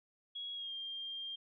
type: tone with pitch glide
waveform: sine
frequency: 3322 to 3198 Hz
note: G#7 to G7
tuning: 0 to +34 cents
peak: -40 dBFS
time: 0.35-1.36 s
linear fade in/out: 10 ms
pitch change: -66 cents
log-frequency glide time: 0.54-0.73 s
effects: none